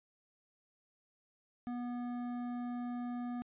sine tone with hard clipping, 243.4 Hz, B3, 25 cents flat, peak -39 dBFS, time 1.67-3.42 s, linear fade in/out 0 ms, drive 11 dB, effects resampled to 8000 Hz

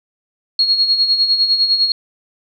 sine tone with tremolo, 4301 Hz, C8, 47 cents sharp, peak -9 dBFS, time 0.59-1.92 s, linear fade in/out 2 ms, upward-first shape sine, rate 9.9 Hz, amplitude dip 60%, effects none

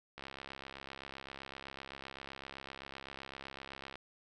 click train, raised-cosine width 0.3 ms, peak -29 dBFS, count 257, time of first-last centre 0.18-3.956 s, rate 67.8 Hz, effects none

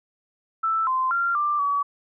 sine tone with pitch steps, 1323 / 1037 / 1383 / 1183 / 1138 Hz, E6 / C6 / F6 / D6 / C#6, +6 / -16 / -17 / +12 / +45 cents, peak -20 dBFS, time 0.63-1.83 s, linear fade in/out 10 ms, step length 240 ms, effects none

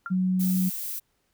sine tone with exponential decay, 1385 Hz, F6, 15 cents flat, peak -27 dBFS, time 0.06-0.15 s, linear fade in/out 1 ms, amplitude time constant 19 ms
sine tone, 185 Hz, F#3, in tune, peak -21 dBFS, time 0.1-0.7 s, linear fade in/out 20 ms
violet noise, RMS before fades -33 dBFS, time 0.39-1 s, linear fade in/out 20 ms
effects pink hiss -72 dBFS RMS until 1.33 s

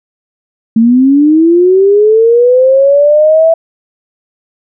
sine linear sweep, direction up, 220 to 662 Hz, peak -3 dBFS, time 0.76-3.54 s, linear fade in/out 5 ms, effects none

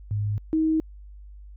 sine tone pair in turn, 103.83 / 316.8 Hz, G#2 / D#4, 0 / +31 cents, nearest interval octave + perfect fifth, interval 1931 cents, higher second, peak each -23 / -19 dBFS, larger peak second, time 0.11-0.38 / 0.53-0.8 s, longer neither, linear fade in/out 0 ms, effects added 50 Hz sine -41 dBFS peak until 1.56 s

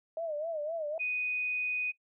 sine tone with vibrato, 628 Hz, D#5, 16 cents sharp, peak -32 dBFS, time 0.17-0.98 s, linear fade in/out 2 ms, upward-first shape sine, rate 3.9 Hz, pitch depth 120 cents each way
sine tone, 2489 Hz, D#7, in tune, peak -30 dBFS, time 0.99-1.92 s, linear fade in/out 20 ms
effects noise-tail reverb RT60 0.1 s tail -17 dB re dry

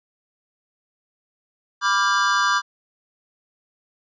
square chord, G dominant seventh, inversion first, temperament equal with one note detuned, 987.8 / 1174.7 / 1396.9 / 1601.9 Hz, B5 / D6 / F6 / G6, 0 / 0 / 0 / +37 cents, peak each -26 / -21 / -26 / -23 dBFS, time 1.81-2.62 s, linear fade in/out 50 ms, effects resampled to 16000 Hz

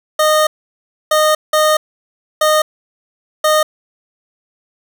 25% pulse tone bursts at uneven times, 616 Hz, D#5, 17 cents flat, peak -6 dBFS, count 5, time 0.19-0.47 / 1.11-1.35 / 1.53-1.77 / 2.41-2.62 / 3.44-3.63 s, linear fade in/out 5 ms, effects none

